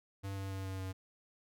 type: tone with pitch steps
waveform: square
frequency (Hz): 98 / 97.1 / 96.21 / 95.32 / 94.44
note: G2 / G2 / G2 / G2 / F#2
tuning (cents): 0 / -16 / -32 / -48 / +36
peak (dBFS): -39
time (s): 0.23-0.93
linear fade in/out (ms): 20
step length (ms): 140
effects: none